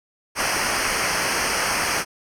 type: noise with comb filter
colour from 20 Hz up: pink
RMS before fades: -22 dBFS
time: 0.35-2.05 s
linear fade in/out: 50 ms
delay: 0.27 ms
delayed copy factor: -0.85
effects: low-pass 10000 Hz 12 dB/octave